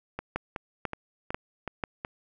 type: two click trains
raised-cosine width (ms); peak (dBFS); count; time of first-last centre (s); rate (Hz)
0.5; -18 / -14; 6 / 4; 0.19-2.049 / 0.36-1.838; 2.69 / 2.03
effects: none